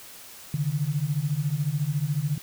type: beating tone pair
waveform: sine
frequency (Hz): 138.59 / 152.59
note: C#3 / D#3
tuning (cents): 0 / -33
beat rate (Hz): 14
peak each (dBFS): -27 / -26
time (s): 0.54-2.38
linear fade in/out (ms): 2
effects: white hiss -45 dBFS RMS until 2.42 s